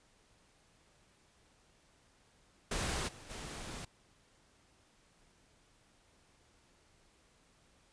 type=noise with level steps; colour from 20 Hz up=pink; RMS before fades=-36 / -53 / -45 dBFS; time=2.71-3.85 s; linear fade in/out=5 ms; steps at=3.07 / 3.29 s; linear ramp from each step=20 ms; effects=pink hiss -68 dBFS RMS until 7.92 s + resampled to 22050 Hz